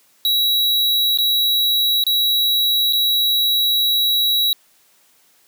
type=tone with dropouts; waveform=square; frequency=3882 Hz; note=B7; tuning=31 cents flat; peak=-15 dBFS; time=0.25-4.53 s; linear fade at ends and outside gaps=1 ms; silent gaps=1.174-1.186 / 2.039-2.066 / 2.926-2.932 s; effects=white hiss -56 dBFS RMS until 5.47 s + high-pass 150 Hz 12 dB/octave